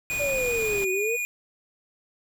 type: tone with vibrato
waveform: square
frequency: 2454 Hz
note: D#7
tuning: 25 cents flat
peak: -27 dBFS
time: 0.1-1.25 s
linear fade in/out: 0 ms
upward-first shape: sine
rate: 5.1 Hz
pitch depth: 11 cents each way
type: noise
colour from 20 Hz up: pink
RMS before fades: -37 dBFS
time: 0.1-0.85 s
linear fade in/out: 10 ms
type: exponential two-way sweep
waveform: sine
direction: down then up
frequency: 587.3 to 369.7 to 484.9 Hz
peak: -25 dBFS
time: 0.19-1.17 s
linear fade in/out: 20 ms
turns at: 0.91 s
effects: none